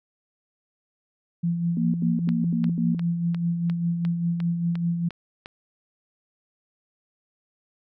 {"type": "tone with tremolo", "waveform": "sine", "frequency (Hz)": 170.5, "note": "F3", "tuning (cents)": -41, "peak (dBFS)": -20, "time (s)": [1.43, 5.09], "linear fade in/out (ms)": 10, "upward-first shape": "sine", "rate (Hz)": 5, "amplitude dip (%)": 45}
{"type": "tone bursts", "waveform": "sine", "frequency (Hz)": 232.8, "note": "A#3", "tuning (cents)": -2, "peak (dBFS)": -23, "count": 5, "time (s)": [1.77, 2.948], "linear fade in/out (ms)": 2, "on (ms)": 170, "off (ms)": 82}
{"type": "click train", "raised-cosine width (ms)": 0.3, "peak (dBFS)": -22, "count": 10, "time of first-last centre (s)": [2.29, 5.459], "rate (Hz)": 2.84}
{"effects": []}